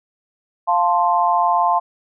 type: chord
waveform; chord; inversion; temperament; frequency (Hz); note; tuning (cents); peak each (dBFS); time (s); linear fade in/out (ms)
sine; F major; none; equal; 698.5 / 880 / 1046.5; F5 / A5 / C6; 0 / 0 / 0; -18; 0.67-1.8; 20
effects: none